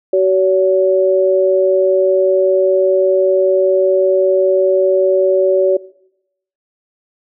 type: tone pair together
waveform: sine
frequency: 378 / 567.1 Hz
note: F#4 / C#5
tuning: +37 / +39 cents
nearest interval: perfect fifth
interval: 702 cents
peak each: -12 dBFS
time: 0.13-5.77 s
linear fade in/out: 5 ms
effects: noise-tail reverb RT60 0.8 s tail -21 dB re dry